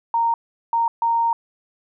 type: tone bursts at uneven times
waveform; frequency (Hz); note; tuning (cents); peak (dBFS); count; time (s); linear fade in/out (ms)
sine; 926; A#5; -12; -16; 3; 0.14-0.34 / 0.73-0.88 / 1.02-1.33; 2
effects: none